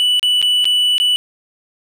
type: tone with dropouts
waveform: triangle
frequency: 2965 Hz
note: F#7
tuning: 3 cents sharp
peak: -10 dBFS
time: 0-1.16 s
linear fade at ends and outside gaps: 0 ms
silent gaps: 0.195-0.229 / 0.416-0.426 / 0.644-0.654 / 0.981-1 s
effects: none